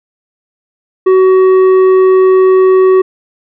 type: tone with tanh clipping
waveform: sine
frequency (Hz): 375.7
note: F#4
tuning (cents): +26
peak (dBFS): -5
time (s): 1.06-3.02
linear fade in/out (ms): 10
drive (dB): 8
effects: none